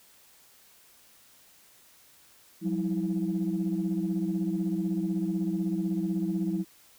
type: tone cluster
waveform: sine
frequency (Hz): 178.9 / 194.9 / 324.3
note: F3 / G3 / E4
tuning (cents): +42 / -10 / -28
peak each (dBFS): -30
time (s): 2.61-6.65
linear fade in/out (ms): 50
effects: tanh soft clip ceiling -19 dBFS + white hiss -58 dBFS RMS until 6.98 s